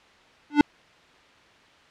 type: tone with exponential growth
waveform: square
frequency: 293.7 Hz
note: D4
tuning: in tune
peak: -9 dBFS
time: 0.5-0.61 s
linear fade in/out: 2 ms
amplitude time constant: 22 ms
effects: white hiss -54 dBFS RMS until 1.9 s + low-pass 3000 Hz 12 dB/octave